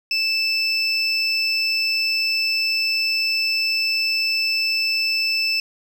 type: tone pair together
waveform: triangle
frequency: 2637 / 5279 Hz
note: E7 / E8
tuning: 0 / +2 cents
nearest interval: octave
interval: 1202 cents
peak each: -20 dBFS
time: 0.11-5.6 s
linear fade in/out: 2 ms
effects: none